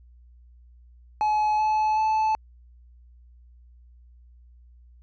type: tone with pitch steps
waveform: triangle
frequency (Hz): 851 / 860.9 / 870.9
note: G#5 / A5 / A5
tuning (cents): +42 / -38 / -18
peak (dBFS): -18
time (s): 1.21-2.35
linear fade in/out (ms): 0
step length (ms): 380
effects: added 60 Hz sine -49 dBFS peak until 5.02 s + resampled to 16000 Hz